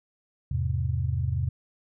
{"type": "chord", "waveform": "sine", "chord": "E augmented", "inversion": "none", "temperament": "just", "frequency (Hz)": [82.41, 103.01, 128.76], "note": ["E2", "G#2", "B#2"], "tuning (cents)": [0, -14, -27], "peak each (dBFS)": [-28, -30, -28], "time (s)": [0.51, 1.49], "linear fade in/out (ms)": 5, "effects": []}